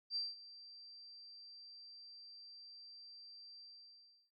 sine tone with ADSR envelope, 4699 Hz, D8, in tune, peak -35 dBFS, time 0.1-4.31 s, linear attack 60 ms, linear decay 190 ms, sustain -18 dB, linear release 710 ms, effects none

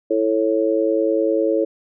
sine chord, A major, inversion second, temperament just, 330 / 440 / 550 Hz, E4 / A4 / C#5, +2 / 0 / -14 cents, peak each -20 dBFS, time 0.1-1.65 s, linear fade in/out 10 ms, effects none

